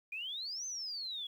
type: exponential two-way sweep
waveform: sine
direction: up then down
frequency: 2400 to 6272 to 3315 Hz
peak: -38 dBFS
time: 0.12-1.27 s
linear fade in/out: 5 ms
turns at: 0.66 s
effects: 11-bit